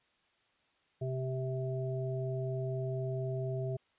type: harmonic tone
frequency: 130.3 Hz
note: C3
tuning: 7 cents flat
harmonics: 1 / 3 / 5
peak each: -34 / -39 / -41 dBFS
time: 1.01-3.77 s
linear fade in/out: 10 ms
effects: white hiss -72 dBFS RMS until 3.98 s + resampled to 8000 Hz